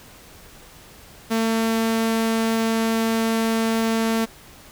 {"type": "tone", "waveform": "sawtooth", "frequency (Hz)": 225.2, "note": "A3", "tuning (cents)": 40, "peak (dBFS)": -15, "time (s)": [1.3, 4.26], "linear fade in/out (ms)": 20, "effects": ["pink hiss -46 dBFS RMS until 4.71 s"]}